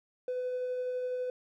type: tone with tremolo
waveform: triangle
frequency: 502 Hz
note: B4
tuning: 28 cents sharp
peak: -27 dBFS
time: 0.28-1.3 s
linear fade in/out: 2 ms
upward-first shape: sine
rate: 12 Hz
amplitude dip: 30%
effects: tanh soft clip ceiling -27 dBFS

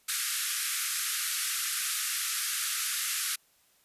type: band-pass noise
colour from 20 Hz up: white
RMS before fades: -32 dBFS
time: 0.08-3.36 s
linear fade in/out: 10 ms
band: 1200 to 13000 Hz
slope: 96 dB/octave
effects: white hiss -66 dBFS RMS until 3.84 s + resampled to 32000 Hz

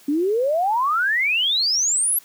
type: exponential sweep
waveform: sine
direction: up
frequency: 277.2 to 11840 Hz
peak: -17 dBFS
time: 0.08-2.19 s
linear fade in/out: 5 ms
effects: white hiss -50 dBFS RMS until 2.24 s + high-pass 150 Hz 12 dB/octave

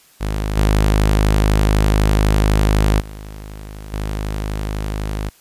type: tone with level steps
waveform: sawtooth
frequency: 52 Hz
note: G#1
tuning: 3 cents sharp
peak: -15 / -8 / -27 / -17 dBFS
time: 0.2-5.3 s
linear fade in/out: 20 ms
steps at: 0.56 / 2.99 / 3.92 s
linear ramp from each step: 20 ms
effects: white hiss -51 dBFS RMS until 5.4 s + resampled to 32000 Hz

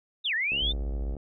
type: linear two-way sweep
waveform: sine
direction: down then up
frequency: 3875 to 1705 to 3654 Hz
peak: -25 dBFS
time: 0.24-0.73 s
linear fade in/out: 20 ms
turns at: 0.34 s
type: click train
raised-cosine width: 2 ms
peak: -28 dBFS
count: 46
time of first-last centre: 0.52-1.167 s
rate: 69.5 Hz
type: tone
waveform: sine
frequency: 55 Hz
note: A1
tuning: in tune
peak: -28 dBFS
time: 0.62-1.15 s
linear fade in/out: 5 ms
effects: none

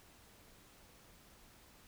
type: silence
effects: pink hiss -62 dBFS RMS until 1.87 s

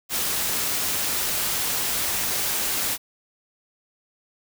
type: noise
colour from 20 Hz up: white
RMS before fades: -25 dBFS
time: 0.09-2.98 s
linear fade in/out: 50 ms
effects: none

